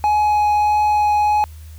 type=tone with vibrato; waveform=triangle; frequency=839 Hz; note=G#5; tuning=17 cents sharp; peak=-11 dBFS; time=0.04-1.44 s; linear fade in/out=0 ms; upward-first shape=triangle; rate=1.6 Hz; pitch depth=8 cents each way; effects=added 78 Hz sine -34 dBFS peak until 1.78 s + white hiss -50 dBFS RMS until 1.78 s